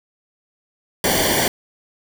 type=noise with comb filter; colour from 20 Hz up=pink; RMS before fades=-18 dBFS; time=1.04-1.48 s; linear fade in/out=2 ms; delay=0.77 ms; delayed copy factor=-0.8; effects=none